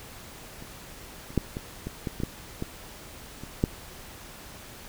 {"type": "clicks", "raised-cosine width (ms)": 3, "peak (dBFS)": [-29, -30, -9, -20, -20, -16, -20, -14, -17, -26, -8], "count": 11, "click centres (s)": [0.624, 1.305, 1.377, 1.569, 1.87, 2.072, 2.202, 2.235, 2.624, 3.436, 3.639], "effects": ["pink hiss -45 dBFS RMS until 4.88 s"]}